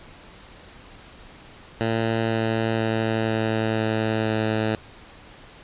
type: tone with pitch steps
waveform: 10% pulse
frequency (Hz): 113.1 / 112.38 / 111.67 / 110.96 / 110.26 / 109.56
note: A2 / A2 / A2 / A2 / A2 / A2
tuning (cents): +48 / +37 / +26 / +15 / +4 / -7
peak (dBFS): -13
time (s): 1.81-4.75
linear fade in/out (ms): 0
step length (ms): 490
effects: pink hiss -46 dBFS RMS until 5.63 s + resampled to 8000 Hz